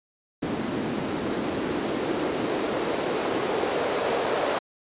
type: noise with band-pass filter sweep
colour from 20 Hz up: white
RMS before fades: -27 dBFS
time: 0.42-4.59 s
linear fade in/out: 10 ms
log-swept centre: 240 to 530 Hz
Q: 1.7
effects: resampled to 8000 Hz